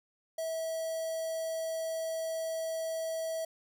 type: tone with notch filter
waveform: square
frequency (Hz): 649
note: E5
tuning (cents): -27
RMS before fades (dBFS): -35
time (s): 0.38-3.45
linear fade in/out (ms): 5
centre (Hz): 2400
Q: 0.64
effects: none